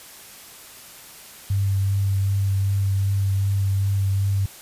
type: tone with vibrato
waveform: sine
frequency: 98 Hz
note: G2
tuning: in tune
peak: -18 dBFS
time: 1.5-4.46 s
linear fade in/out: 5 ms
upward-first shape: triangle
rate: 2.6 Hz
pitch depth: 17 cents each way
effects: white hiss -43 dBFS RMS until 4.61 s + resampled to 32000 Hz